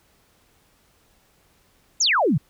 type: exponential sweep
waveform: sine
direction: down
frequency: 7560 to 120 Hz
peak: -16 dBFS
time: 2-2.38 s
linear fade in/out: 10 ms
effects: pink hiss -61 dBFS RMS until 2.49 s